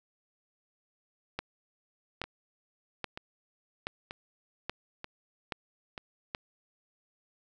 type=two click trains; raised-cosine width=0.3 ms; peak=-17 / -23 dBFS; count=7 / 5; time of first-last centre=1.39-6.349 / 2.24-5.978 s; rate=1.21 / 1.07 Hz; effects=none